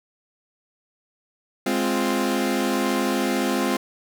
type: chord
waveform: sawtooth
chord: F minor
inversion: first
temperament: equal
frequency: 207.7 / 261.6 / 349.2 Hz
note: Ab3 / C4 / F4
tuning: 0 / 0 / 0 cents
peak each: -22 / -20 / -22 dBFS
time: 1.66-3.77 s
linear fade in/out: 5 ms
effects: none